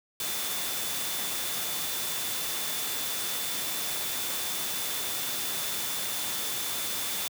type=tone in noise; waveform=sine; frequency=3520 Hz; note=A7; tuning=in tune; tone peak=-39 dBFS; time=0.2-7.28 s; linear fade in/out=2 ms; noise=white; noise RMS=-32 dBFS; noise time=0.2-7.28 s; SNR=-10 dB; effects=high-pass 100 Hz 12 dB/octave